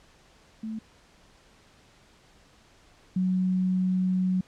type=tone pair in turn; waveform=sine; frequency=220 / 185 Hz; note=A3 / F#3; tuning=0 / 0 cents; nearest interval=minor third; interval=300 cents; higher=first; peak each=-31 / -22 dBFS; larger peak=second; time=0.63-0.79 / 3.16-4.41 s; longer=second; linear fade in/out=5 ms; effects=pink hiss -58 dBFS RMS until 4.47 s + low-pass 7000 Hz 12 dB/octave